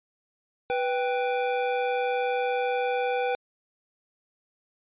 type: tone pair together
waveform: square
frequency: 493.9 / 783.5 Hz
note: B4 / G5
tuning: 0 / -1 cents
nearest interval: minor sixth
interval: 799 cents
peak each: -27 / -29 dBFS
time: 0.7-3.35 s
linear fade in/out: 0 ms
effects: resampled to 8000 Hz